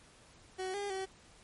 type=tone with pitch steps; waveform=30% pulse; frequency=374.4 / 404.7 / 381.9 Hz; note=F#4 / G#4 / G4; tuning=+20 / -45 / -45 cents; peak=-33 dBFS; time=0.58-1.06 s; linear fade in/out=20 ms; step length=160 ms; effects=pink hiss -60 dBFS RMS until 1.43 s + MP3 48 kbps